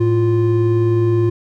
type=tone pair together; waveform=triangle; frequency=110 / 348.9 Hz; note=A2 / F4; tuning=0 / -2 cents; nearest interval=octave + minor sixth; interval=1998 cents; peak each=-13 dBFS; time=0-1.3 s; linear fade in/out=10 ms; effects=none